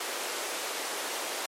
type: high-pass noise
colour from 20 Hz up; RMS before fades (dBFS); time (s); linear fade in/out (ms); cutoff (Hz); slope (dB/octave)
pink; -34; 0-1.46; 5; 380; 24
effects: low-pass 12000 Hz 12 dB/octave + MP3 64 kbps